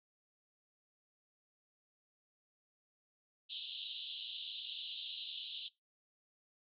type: band-pass noise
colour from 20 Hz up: pink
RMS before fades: -45 dBFS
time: 3.49-5.69 s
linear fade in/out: 20 ms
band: 2900 to 4000 Hz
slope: 96 dB/octave
effects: noise-tail reverb RT60 0.2 s tail -21 dB re dry + MP3 96 kbps